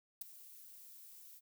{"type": "noise with ADSR envelope", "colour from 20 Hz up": "violet", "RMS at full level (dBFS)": -39, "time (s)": [0.21, 1.41], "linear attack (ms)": 6, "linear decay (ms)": 10, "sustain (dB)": -17, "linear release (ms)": 46, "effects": []}